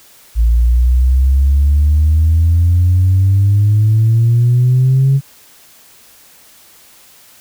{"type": "exponential sweep", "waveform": "sine", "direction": "up", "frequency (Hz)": [55.9, 138.59], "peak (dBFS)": -6, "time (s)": [0.35, 5.21], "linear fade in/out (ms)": 50, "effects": ["tanh soft clip ceiling -4 dBFS", "white hiss -44 dBFS RMS until 7.4 s"]}